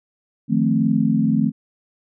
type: chord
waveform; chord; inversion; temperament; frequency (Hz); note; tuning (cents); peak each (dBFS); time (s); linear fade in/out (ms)
sine; F dominant seventh; third; equal with one note detuned; 155.56 / 176.44 / 220 / 261.6; Eb3 / F3 / A3 / C4; 0 / +18 / 0 / 0; -22 / -23 / -18 / -21; 0.48-1.52; 50
effects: none